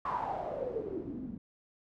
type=noise with low-pass filter sweep; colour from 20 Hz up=white; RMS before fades=-37 dBFS; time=0.05-1.38 s; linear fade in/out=5 ms; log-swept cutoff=1100 to 210 Hz; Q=8.9; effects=none